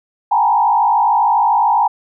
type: tone with frequency modulation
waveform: sine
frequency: 880 Hz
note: A5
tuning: in tune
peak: -10 dBFS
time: 0.31-1.88 s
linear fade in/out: 10 ms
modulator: 52.8 Hz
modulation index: 1.7
effects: none